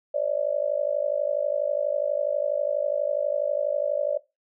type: tone with amplitude modulation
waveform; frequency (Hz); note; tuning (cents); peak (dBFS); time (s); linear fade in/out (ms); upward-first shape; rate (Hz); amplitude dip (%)
sine; 583; D5; -13; -18; 0.14-4.18; 10; sine; 52.2; 90
effects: noise-tail reverb RT60 0.2 s tail -17 dB re dry